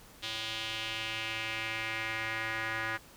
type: tone with band-pass filter sweep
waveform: square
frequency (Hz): 111.4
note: A2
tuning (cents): +22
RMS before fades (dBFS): -36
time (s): 0.22-2.98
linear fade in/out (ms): 20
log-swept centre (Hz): 3500 to 1700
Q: 2.7
effects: pink hiss -55 dBFS RMS until 3.16 s